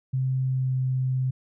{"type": "tone with pitch glide", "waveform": "sine", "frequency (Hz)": [130.81, 129.68], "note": ["C3", "C3"], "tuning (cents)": [0, -15], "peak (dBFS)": -22, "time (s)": [0.13, 1.31], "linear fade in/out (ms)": 10, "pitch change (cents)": -15, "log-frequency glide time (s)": [0.43, 0.75], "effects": []}